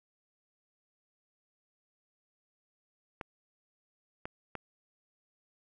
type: clicks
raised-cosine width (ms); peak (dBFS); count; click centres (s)
0.5; -23; 3; 3.212 / 4.255 / 4.553
effects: none